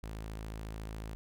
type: tone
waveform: sawtooth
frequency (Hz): 54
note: A1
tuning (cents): -32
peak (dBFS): -36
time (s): 0.03-1.15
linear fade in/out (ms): 0
effects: none